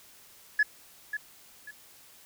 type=tone with echo; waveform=sine; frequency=1702 Hz; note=G#6; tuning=42 cents sharp; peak=-18 dBFS; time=0.59-0.63 s; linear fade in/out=5 ms; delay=540 ms; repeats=2; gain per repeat=-11 dB; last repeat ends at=1.71 s; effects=tanh soft clip ceiling -17 dBFS + white hiss -55 dBFS RMS until 2.25 s